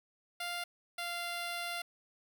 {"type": "tone pair in turn", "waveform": "10% pulse", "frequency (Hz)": [698.5, 694.1], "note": ["F5", "F5"], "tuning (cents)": [0, -11], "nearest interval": "unison", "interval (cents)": 11, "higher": "first", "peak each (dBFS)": -28, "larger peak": "neither", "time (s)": [[0.4, 0.64], [0.98, 1.82]], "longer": "second", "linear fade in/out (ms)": 5, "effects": []}